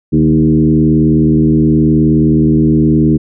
sine tone with frequency modulation, 233.1 Hz, A#3, in tune, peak -6 dBFS, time 0.12-3.18 s, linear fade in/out 20 ms, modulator 79.1 Hz, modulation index 1.5, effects none

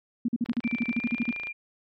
sine tone bursts, 237 Hz, A#3, 29 cents sharp, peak -22 dBFS, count 14, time 0.25-1.311 s, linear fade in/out 5 ms, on 34 ms, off 45 ms
click train, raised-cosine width 0.3 ms, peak -24 dBFS, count 29, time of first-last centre 0.46-1.471 s, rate 27.7 Hz
sine tone with pitch glide, 2349 to 2393 Hz, D7 to D7, 0 to +32 cents, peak -32 dBFS, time 0.63-1.53 s, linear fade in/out 20 ms, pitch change +32 cents, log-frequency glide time 0.9-1.03 s
effects MP3 64 kbps

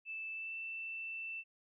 sine tone with pitch glide, 2637 to 2666 Hz, E7 to E7, 0 to +19 cents, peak -40 dBFS, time 0.05-1.44 s, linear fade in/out 50 ms, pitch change +19 cents, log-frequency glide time 0.32-0.55 s, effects none

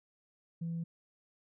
sine tone, 166.9 Hz, E3, 22 cents sharp, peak -33 dBFS, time 0.61-0.84 s, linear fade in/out 10 ms, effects tanh soft clip ceiling -31 dBFS

